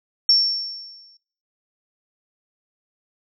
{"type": "tone with exponential decay", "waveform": "sine", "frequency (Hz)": 5450, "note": "F8", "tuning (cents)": -43, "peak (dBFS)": -10, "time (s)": [0.29, 1.17], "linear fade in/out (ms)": 2, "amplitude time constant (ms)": 190, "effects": ["noise-tail reverb RT60 0.6 s tail -24 dB re dry"]}